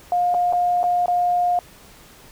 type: tone with dropouts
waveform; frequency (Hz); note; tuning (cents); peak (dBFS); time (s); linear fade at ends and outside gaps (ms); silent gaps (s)
sine; 710; F5; +28; -16; 0.12-1.59; 1; 0.342-0.346 / 0.526-0.533 / 0.831-0.839 / 1.059-1.081
effects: pink hiss -47 dBFS RMS until 2.31 s